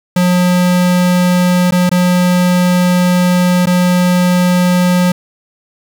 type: tone with dropouts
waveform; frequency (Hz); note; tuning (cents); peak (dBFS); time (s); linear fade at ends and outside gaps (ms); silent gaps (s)
square; 179.4; F3; +47; -9; 0.16-5.12; 5; 1.71-1.721 / 1.894-1.914 / 3.658-3.669
effects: 8-bit